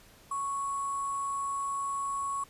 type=tone with sample-and-hold; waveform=sine; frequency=1108.7 Hz; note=C#6; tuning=in tune; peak=-30 dBFS; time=0.31-2.44 s; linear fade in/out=5 ms; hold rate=8820 Hz; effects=pink hiss -57 dBFS RMS until 2.49 s + resampled to 32000 Hz